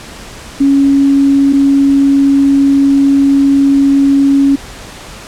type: tone pair in turn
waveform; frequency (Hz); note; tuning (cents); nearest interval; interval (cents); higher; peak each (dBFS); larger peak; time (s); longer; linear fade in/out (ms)
sine; 277.2 / 277.2; C#4 / C#4; 0 / 0; unison; 0; neither; -5; neither; 0.6-1.53 / 1.53-4.56; second; 10
effects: pink hiss -30 dBFS RMS until 5.27 s + low-pass 9000 Hz 12 dB/octave